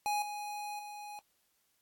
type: tone with level steps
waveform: square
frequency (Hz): 830.6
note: G#5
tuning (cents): 0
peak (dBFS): -31 / -39 / -44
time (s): 0.06-1.19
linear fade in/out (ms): 0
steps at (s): 0.22 / 0.79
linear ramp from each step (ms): 2
effects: white hiss -75 dBFS RMS until 1.81 s + AAC 64 kbps